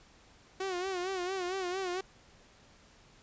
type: tone with vibrato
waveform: sawtooth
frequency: 370 Hz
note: F#4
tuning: in tune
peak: -29 dBFS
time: 0.6-2.01 s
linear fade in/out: 5 ms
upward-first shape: sine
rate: 4.4 Hz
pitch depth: 86 cents each way
effects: pink hiss -60 dBFS RMS until 3.22 s + resampled to 16000 Hz